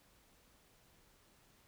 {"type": "silence", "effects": ["pink hiss -68 dBFS RMS until 1.67 s"]}